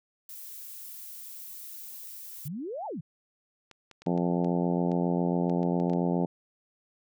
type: noise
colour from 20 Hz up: violet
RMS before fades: -43 dBFS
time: 0.29-2.48 s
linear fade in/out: 2 ms
type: exponential two-way sweep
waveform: sine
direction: up then down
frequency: 131.5 to 905 to 131.5 Hz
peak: -33 dBFS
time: 2.45-3.01 s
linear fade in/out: 10 ms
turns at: 2.86 s
type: clicks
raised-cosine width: 0.2 ms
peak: -32 dBFS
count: 12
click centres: 3.713 / 3.913 / 4.02 / 4.064 / 4.177 / 4.446 / 4.917 / 5.497 / 5.631 / 5.8 / 5.898 / 5.934 s
type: harmonic tone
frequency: 87.31 Hz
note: F2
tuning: in tune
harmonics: 2 / 3 / 4 / 5 / 6 / 7 / 8 / 9 / 10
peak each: -27 / -31 / -33 / -35 / -37 / -38 / -39 / -40 / -41 dBFS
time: 4.06-6.26 s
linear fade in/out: 10 ms
effects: none